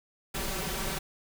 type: noise with comb filter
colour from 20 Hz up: pink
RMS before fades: -33 dBFS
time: 0.34-0.99 s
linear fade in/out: 10 ms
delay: 5.2 ms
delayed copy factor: +1
effects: none